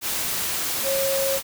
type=tone in noise; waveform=sine; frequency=544 Hz; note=C#5; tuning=33 cents flat; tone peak=-22 dBFS; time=0.83-1.4 s; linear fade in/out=50 ms; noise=white; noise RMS=-26 dBFS; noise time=0.01-1.43 s; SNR=+1 dB; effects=none